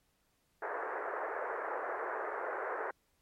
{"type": "band-pass noise", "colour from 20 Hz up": "pink", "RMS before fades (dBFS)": -38, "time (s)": [0.62, 2.91], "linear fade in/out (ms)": 5, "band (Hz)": [390, 1800], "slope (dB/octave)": 48, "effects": ["pink hiss -75 dBFS RMS until 3.21 s", "MP3 64 kbps"]}